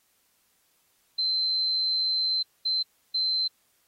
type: tone bursts at uneven times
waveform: sine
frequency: 4092 Hz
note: C8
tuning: 39 cents flat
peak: -23 dBFS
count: 3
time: 1.18-2.43 / 2.65-2.83 / 3.14-3.48 s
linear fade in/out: 10 ms
effects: white hiss -68 dBFS RMS until 3.87 s + AAC 48 kbps